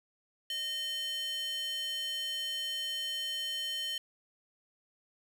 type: tone with high-pass filter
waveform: square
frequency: 614 Hz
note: D#5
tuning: 23 cents flat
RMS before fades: -36 dBFS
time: 0.5-3.98 s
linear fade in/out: 2 ms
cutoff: 2800 Hz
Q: 6.8
effects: none